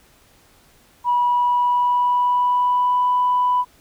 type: tone with pitch glide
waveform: sine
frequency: 973 to 991.7 Hz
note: B5 to B5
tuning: -26 to +7 cents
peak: -14 dBFS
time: 1.04-3.65 s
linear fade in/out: 50 ms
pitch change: +33 cents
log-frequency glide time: 1.26-3.1 s
effects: tanh soft clip ceiling -10 dBFS + pink hiss -54 dBFS RMS until 3.8 s